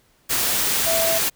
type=tone in noise; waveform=sine; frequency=659.3 Hz; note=E5; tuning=in tune; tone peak=-21 dBFS; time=0.86-1.19 s; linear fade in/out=20 ms; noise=white; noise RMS=-21 dBFS; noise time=0.29-1.3 s; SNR=-3 dB; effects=pink hiss -60 dBFS RMS until 1.35 s